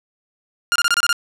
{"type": "tone bursts", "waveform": "sawtooth", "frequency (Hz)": 1407, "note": "F6", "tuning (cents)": 12, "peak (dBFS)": -10, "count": 7, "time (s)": [0.72, 1.128], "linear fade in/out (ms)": 0, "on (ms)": 36, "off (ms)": 26, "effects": ["low-pass 10000 Hz 12 dB/octave"]}